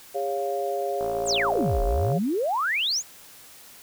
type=chord; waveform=sine; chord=Db major; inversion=second; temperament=equal with one note detuned; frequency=404.6 / 554.4 / 698.5 Hz; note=Ab4 / Db5 / F5; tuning=-45 / 0 / 0 cents; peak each=-29 dBFS; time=0.14-2.19 s; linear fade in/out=20 ms
type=click train; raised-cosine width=1 ms; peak=-22 dBFS; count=64; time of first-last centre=1.01-2.119 s; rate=56.8 Hz
type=exponential two-way sweep; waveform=sine; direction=down then up; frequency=9397 to 37.34 to 7320 Hz; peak=-22 dBFS; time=1.25-3.03 s; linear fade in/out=50 ms; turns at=1.82 s
effects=white hiss -48 dBFS RMS until 3.82 s